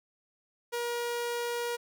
sawtooth tone, 476.6 Hz, A#4, 38 cents sharp, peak -27 dBFS, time 0.72-1.77 s, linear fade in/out 20 ms, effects none

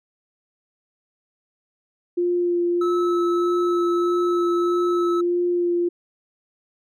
sine tone with vibrato, 350 Hz, F4, 4 cents sharp, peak -18 dBFS, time 2.17-5.89 s, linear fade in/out 10 ms, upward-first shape sine, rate 1.6 Hz, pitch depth 12 cents each way
triangle tone, 1300 Hz, E6, 24 cents flat, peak -24 dBFS, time 2.81-5.21 s, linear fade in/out 5 ms
effects none

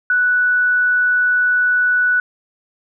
sine tone, 1480 Hz, F#6, in tune, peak -12 dBFS, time 0.1-2.2 s, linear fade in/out 2 ms, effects none

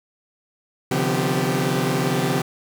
sawtooth tone cluster, 133.7 / 150.9 / 175.8 / 251.3 / 390.7 Hz, C3 / D3 / F3 / B3 / G4, +38 / +47 / +12 / +30 / -6 cents, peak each -22 dBFS, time 0.91-2.42 s, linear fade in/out 5 ms, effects 8-bit

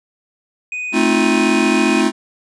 triangle tone, 2489 Hz, D#7, in tune, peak -20 dBFS, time 0.72-2.01 s, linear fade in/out 2 ms
square chord, F dominant seventh, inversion first, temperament just, 218.3 / 261.9 / 314.3 / 349.2 Hz, A3 / C4 / Eb4 / F4, -13 / +2 / +18 / 0 cents, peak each -19 dBFS, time 0.92-2.12 s, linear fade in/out 50 ms
effects resampled to 22050 Hz

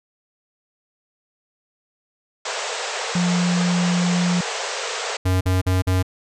pink band-pass noise, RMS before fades -27 dBFS, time 2.45-5.17 s, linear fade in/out 5 ms, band 410 to 8100 Hz, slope 96 dB/octave
sine tone, 176.8 Hz, F3, 22 cents sharp, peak -17 dBFS, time 3.15-4.41 s, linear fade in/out 5 ms
square tone bursts, 92.5 Hz, F#2, in tune, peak -17 dBFS, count 4, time 5.25-6.028 s, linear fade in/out 10 ms, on 160 ms, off 46 ms
effects resampled to 32000 Hz

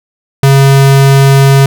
square tone, 137 Hz, C#3, 20 cents flat, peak -3 dBFS, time 0.43-1.66 s, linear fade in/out 2 ms, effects none

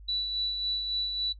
sine tone with tremolo, 3951 Hz, B7, in tune, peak -26 dBFS, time 0.08-1.33 s, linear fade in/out 10 ms, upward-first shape sine, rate 3.6 Hz, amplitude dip 40%, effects noise-tail reverb RT60 0.1 s tail -19 dB re dry + added 50 Hz sine -45 dBFS peak until 1.39 s

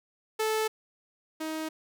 sawtooth tone pair in turn, 436.7 / 315.3 Hz, A4 / D#4, -13 / +23 cents, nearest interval tritone, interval 564 cents, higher first, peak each -22 / -28 dBFS, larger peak first, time 0.39-0.68 / 1.4-1.69 s, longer neither, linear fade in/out 10 ms, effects none

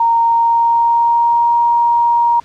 sine tone with pitch glide, 926 to 942.2 Hz, A#5 to A#5, -12 to +18 cents, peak -9 dBFS, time 0-2.4 s, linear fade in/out 5 ms, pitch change +30 cents, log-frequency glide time 0.23-1.56 s, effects pink hiss -46 dBFS RMS until 2.44 s + low-pass 6000 Hz 12 dB/octave

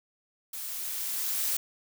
blue noise with level ramp, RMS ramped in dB -38 to -28 dBFS, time 0.53-1.57 s, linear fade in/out 5 ms, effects none

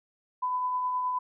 sine tone with tremolo, 1002 Hz, B5, 25 cents sharp, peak -25 dBFS, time 0.42-1.19 s, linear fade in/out 10 ms, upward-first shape triangle, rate 9.6 Hz, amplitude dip 30%, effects none

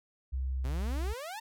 sine tone with pitch glide, 65.41 to 64.17 Hz, C2 to C2, 0 to -33 cents, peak -30 dBFS, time 0.32-1.14 s, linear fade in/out 20 ms, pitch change -33 cents, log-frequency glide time 0.48-1 s
sawtooth exponential sweep, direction up, 122.9 to 932.3 Hz, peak -35 dBFS, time 0.64-1.4 s, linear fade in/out 10 ms
effects none

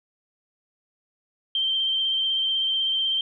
sine tone with vibrato, 3136 Hz, G7, in tune, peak -21 dBFS, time 1.55-3.21 s, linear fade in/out 2 ms, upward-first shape sine, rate 16 Hz, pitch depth 21 cents each way, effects none

